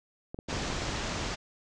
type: clicks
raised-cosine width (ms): 2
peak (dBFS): -25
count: 8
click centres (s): 0.345 / 0.389 / 0.487 / 0.528 / 0.567 / 0.702 / 0.82 / 0.894
type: low-pass noise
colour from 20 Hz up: pink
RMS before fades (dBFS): -34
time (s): 0.48-1.36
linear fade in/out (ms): 20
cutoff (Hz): 7200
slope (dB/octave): 48
effects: none